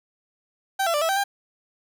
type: tone with pitch steps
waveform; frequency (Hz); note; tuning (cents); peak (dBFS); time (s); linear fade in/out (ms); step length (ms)
30% pulse; 777 / 673 / 590 / 653 / 778 / 799; G5 / E5 / D5 / E5 / G5 / G5; -16 / +36 / +8 / -17 / -13 / +33; -18; 0.79-1.24; 10; 75
effects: none